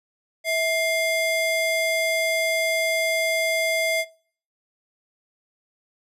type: ring-modulated tone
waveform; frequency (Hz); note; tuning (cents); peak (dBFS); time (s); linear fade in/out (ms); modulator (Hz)
square; 1380; F6; -21; -19; 0.44-4.05; 50; 730
effects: noise-tail reverb RT60 0.5 s tail -20 dB re dry + resampled to 32000 Hz